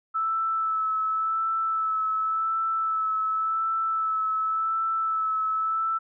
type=tone with vibrato; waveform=sine; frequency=1312 Hz; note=E6; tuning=9 cents flat; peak=-23 dBFS; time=0.14-5.99 s; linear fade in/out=20 ms; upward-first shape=sine; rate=0.9 Hz; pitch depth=18 cents each way; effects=none